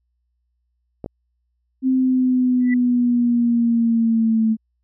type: clicks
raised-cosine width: 2 ms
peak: -16 dBFS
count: 2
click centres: 1.043 / 1.061 s
type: linear sweep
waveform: sine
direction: down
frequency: 261.6 to 220 Hz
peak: -14 dBFS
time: 1.82-4.57 s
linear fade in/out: 50 ms
type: tone with exponential growth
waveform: sine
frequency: 1975.5 Hz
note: B6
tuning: in tune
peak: -22 dBFS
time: 2.6-2.74 s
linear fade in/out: 5 ms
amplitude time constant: 29 ms
effects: added 60 Hz sine -67 dBFS peak until 4.83 s